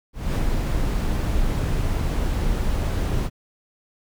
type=noise with ADSR envelope; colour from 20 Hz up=brown; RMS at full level=-20 dBFS; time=0.13-3.3 s; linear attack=220 ms; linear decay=53 ms; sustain=-2 dB; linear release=50 ms; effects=none